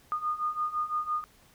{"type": "beating tone pair", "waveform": "sine", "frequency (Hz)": [1221, 1226.9], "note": ["D#6", "D#6"], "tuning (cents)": [-33, -25], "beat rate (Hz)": 5.9, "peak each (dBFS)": [-33, -30], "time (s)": [0.12, 1.24], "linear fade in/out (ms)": 0, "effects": ["pink hiss -60 dBFS RMS until 1.54 s"]}